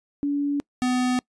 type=tone pair in turn; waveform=sine / square; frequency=286 / 250.9 Hz; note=D4 / B3; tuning=-46 / +28 cents; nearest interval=major second; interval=226 cents; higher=first; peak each=-21 dBFS; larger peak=neither; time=0.23-0.6 / 0.82-1.19 s; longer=neither; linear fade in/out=0 ms; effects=noise-tail reverb RT60 0.1 s tail -25 dB re dry + resampled to 22050 Hz